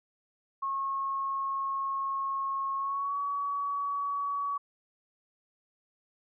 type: tone with pitch glide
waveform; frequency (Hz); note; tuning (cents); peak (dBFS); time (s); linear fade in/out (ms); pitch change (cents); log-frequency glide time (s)
sine; 1089 to 1132; C#6 to C#6; -31 to +36; -29; 0.62-4.58; 10; +67; 2.76-3.18
effects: none